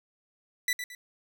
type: tone with echo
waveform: sawtooth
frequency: 1975.5 Hz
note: B6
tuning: in tune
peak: -21 dBFS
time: 0.68-0.73 s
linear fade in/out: 2 ms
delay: 110 ms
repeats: 2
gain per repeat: -9 dB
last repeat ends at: 0.95 s
effects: none